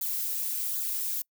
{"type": "noise with flanger", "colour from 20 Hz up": "violet", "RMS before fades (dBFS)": -31, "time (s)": [0.01, 1.22], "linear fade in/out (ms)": 5, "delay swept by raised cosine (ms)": [0.35, 5.65], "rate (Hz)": 1.3, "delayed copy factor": -0.7, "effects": ["noise-tail reverb RT60 0.1 s tail -26 dB re dry"]}